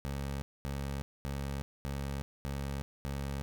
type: tone bursts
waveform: 20% pulse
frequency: 69.3 Hz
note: C#2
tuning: in tune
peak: -30 dBFS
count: 6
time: 0.05-3.42 s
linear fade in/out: 0 ms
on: 370 ms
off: 230 ms
effects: none